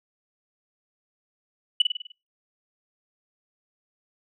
sine tone with echo, 2960 Hz, F#7, in tune, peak -12 dBFS, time 1.8-1.82 s, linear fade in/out 5 ms, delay 50 ms, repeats 6, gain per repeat -5 dB, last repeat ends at 2.12 s, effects noise-tail reverb RT60 0.3 s tail -26 dB re dry + tanh soft clip ceiling -11 dBFS

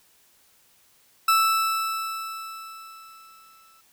40% pulse tone with exponential decay, 1318.5 Hz, E6, in tune, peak -15 dBFS, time 1.28-3.81 s, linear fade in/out 5 ms, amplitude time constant 550 ms, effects white hiss -60 dBFS RMS until 3.92 s

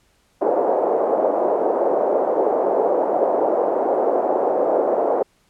pink band-pass noise, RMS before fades -19 dBFS, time 0.41-5.23 s, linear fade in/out 10 ms, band 420 to 710 Hz, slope 24 dB/octave, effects pink hiss -61 dBFS RMS until 5.49 s + low-pass 11000 Hz 12 dB/octave

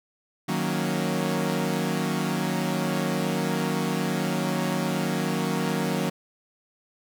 sawtooth chord, D# minor seventh, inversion none, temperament equal, 155.56 / 185 / 233.1 / 277.2 Hz, D#3 / F#3 / A#3 / C#4, 0 / 0 / 0 / 0 cents, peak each -26 / -24 / -26 / -29 dBFS, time 0.48-6.1 s, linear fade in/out 10 ms, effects none

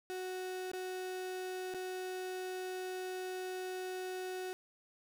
35% pulse tone with dropouts, 370 Hz, F#4, in tune, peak -37 dBFS, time 0.1-4.53 s, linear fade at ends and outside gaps 0 ms, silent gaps 0.716-0.734 / 1.739-1.746 s, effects none

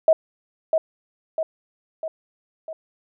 sine tone with echo, 640 Hz, D#5, 49 cents sharp, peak -10 dBFS, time 0.08-0.13 s, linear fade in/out 2 ms, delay 650 ms, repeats 4, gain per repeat -5 dB, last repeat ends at 2.73 s, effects none

